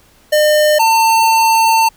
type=tone pair in turn; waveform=square; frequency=605 / 898.9 Hz; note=D#5 / A5; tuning=-49 / +37 cents; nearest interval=perfect fifth; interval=686 cents; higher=second; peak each=-9 dBFS; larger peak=neither; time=0.32-0.79 / 0.79-1.89 s; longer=second; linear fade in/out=10 ms; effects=pink hiss -49 dBFS RMS until 1.96 s